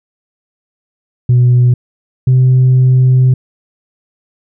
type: tone pair in turn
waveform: sine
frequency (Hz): 123.47 / 128.56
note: B2 / C3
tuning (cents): 0 / -30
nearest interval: minor second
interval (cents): 70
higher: second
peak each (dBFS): -3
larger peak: neither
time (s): 1.29-1.74 / 2.27-3.34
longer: second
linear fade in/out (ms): 5
effects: tanh soft clip ceiling -3 dBFS